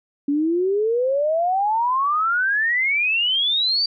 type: exponential sweep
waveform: sine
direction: up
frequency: 279.2 to 4699 Hz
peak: -17 dBFS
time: 0.28-3.86 s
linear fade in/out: 5 ms
effects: none